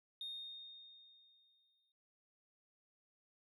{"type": "tone with exponential decay", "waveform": "sine", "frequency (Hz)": 3687, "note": "A#7", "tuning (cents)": -20, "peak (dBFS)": -40, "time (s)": [0.21, 1.92], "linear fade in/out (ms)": 2, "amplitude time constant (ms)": 370, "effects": ["tanh soft clip ceiling -40 dBFS"]}